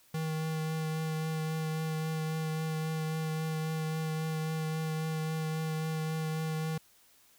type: tone with vibrato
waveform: square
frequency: 158.2 Hz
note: D#3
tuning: 29 cents sharp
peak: -32 dBFS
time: 0.14-6.78 s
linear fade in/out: 5 ms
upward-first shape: triangle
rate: 3.7 Hz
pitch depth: 15 cents each way
effects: white hiss -63 dBFS RMS until 7.38 s